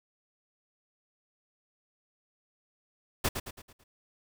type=noise with echo; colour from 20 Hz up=pink; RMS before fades=-27 dBFS; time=3.24-3.29 s; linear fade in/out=10 ms; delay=110 ms; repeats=5; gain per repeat=-7 dB; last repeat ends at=3.84 s; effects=none